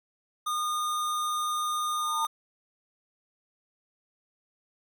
square tone, 1221 Hz, D#6, 33 cents flat, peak -28 dBFS, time 0.46-2.27 s, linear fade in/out 10 ms
sine tone with exponential growth, 905 Hz, A5, 48 cents sharp, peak -26 dBFS, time 1.79-2.25 s, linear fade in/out 0 ms, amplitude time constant 100 ms
effects none

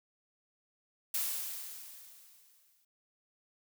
blue noise with exponential decay, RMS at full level -32 dBFS, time 1.14-2.85 s, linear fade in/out 5 ms, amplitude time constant 370 ms, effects none

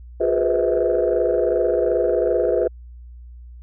sine tone cluster, 358.6 / 414.5 / 487.3 / 510 / 644 Hz, F4 / G#4 / B4 / C5 / E5, +46 / -3 / -23 / -44 / -41 cents, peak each -22 dBFS, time 0.2-2.68 s, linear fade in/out 10 ms, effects tanh soft clip ceiling -9 dBFS + added 60 Hz sine -37 dBFS peak until 3.62 s

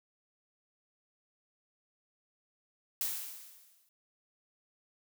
blue noise with exponential decay, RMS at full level -32 dBFS, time 3.01-3.89 s, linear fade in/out 1 ms, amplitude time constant 190 ms, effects none

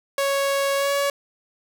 sawtooth tone with pitch glide, 554.4 to 563.1 Hz, C#5 to C#5, 0 to +27 cents, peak -16 dBFS, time 0.18-1.1 s, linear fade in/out 2 ms, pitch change +27 cents, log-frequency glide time 0.76-0.92 s, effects none

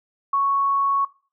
sine tone, 1108.7 Hz, C#6, in tune, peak -17 dBFS, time 0.33-1.05 s, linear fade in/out 5 ms, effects noise-tail reverb RT60 0.4 s tail -21 dB re dry

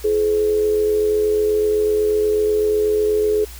sine tone with amplitude modulation, 424.7 Hz, G#4, 39 cents sharp, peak -12 dBFS, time 0.04-3.45 s, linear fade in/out 10 ms, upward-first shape sine, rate 88.1 Hz, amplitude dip 50%, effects added 60 Hz sine -35 dBFS peak until 3.59 s + white hiss -40 dBFS RMS until 3.59 s

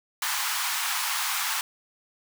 pink high-pass noise, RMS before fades -28 dBFS, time 0.22-1.61 s, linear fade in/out 2 ms, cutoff 850 Hz, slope 48 dB/octave, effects none

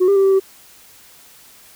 sine tone with pitch steps, 366.8 / 398.4 / 389.8 / 387.6 / 385 Hz, F#4 / G4 / G4 / G4 / G4, -15 / +28 / -10 / -20 / -31 cents, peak -8 dBFS, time 0-0.4 s, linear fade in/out 20 ms, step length 80 ms, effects tanh soft clip ceiling -9 dBFS + white hiss -46 dBFS RMS until 1.75 s

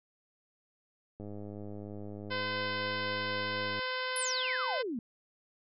click train, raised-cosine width 2 ms, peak -31 dBFS, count 268, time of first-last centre 1.2-3.792 s, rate 103 Hz
harmonic tone, 511 Hz, C5, 41 cents flat, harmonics 1 / 2 / 3 / 4 / 5 / 6 / 7 / 8 / 9 / 10, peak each -39 / -39 / -38 / -41 / -46 / -43 / -47 / -47 / -48 / -47 dBFS, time 2.3-4.83 s, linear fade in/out 20 ms
sine exponential sweep, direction down, 11200 to 214.7 Hz, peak -33 dBFS, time 4.16-4.99 s, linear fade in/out 2 ms
effects none

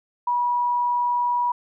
sine tone, 970 Hz, B5, 31 cents flat, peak -19 dBFS, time 0.27-1.52 s, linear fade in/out 5 ms, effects none

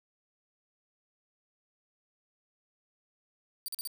10% pulse tone bursts, 4631 Hz, D8, 25 cents flat, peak -28 dBFS, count 4, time 3.66-3.874 s, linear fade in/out 0 ms, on 22 ms, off 42 ms, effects none

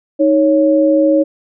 sine tone pair together, 312.4 / 554.4 Hz, D#4 / C#5, +7 / 0 cents, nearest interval minor seventh, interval 993 cents, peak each -11 dBFS, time 0.19-1.24 s, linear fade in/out 20 ms, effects none

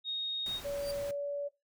sine tone, 3729 Hz, A#7, in tune, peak -32 dBFS, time 0.04-0.61 s, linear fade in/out 50 ms
pink noise, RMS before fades -47 dBFS, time 0.46-1.11 s, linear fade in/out 2 ms
sine tone with pitch glide, 568 to 572.3 Hz, C#5 to D5, +42 to -45 cents, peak -33 dBFS, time 0.64-1.49 s, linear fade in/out 20 ms, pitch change +13 cents, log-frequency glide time 1.01-1.24 s
sawtooth tone with exponential growth, 4689 Hz, D8, 4 cents flat, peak -35 dBFS, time 0.72-0.91 s, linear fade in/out 1 ms, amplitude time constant 41 ms
effects noise-tail reverb RT60 0.2 s tail -18 dB re dry

